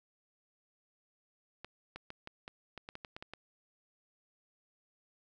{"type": "clicks", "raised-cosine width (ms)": 0.3, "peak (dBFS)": -28, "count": 12, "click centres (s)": [1.646, 1.96, 2.104, 2.274, 2.479, 2.777, 2.889, 2.954, 3.048, 3.165, 3.225, 3.336], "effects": []}